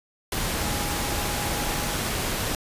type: tone in noise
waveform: sine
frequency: 825 Hz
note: G#5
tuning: 12 cents flat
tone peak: -36 dBFS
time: 0.6-1.94 s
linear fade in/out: 2 ms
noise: pink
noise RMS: -27 dBFS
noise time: 0.32-2.55 s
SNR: -12 dB
effects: resampled to 32000 Hz